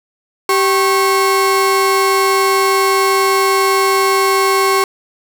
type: tone pair together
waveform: 35% pulse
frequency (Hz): 388.7 / 1095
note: G4 / C#6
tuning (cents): -15 / -22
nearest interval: octave + tritone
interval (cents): 1793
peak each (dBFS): -12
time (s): 0.49-4.84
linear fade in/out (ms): 2
effects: none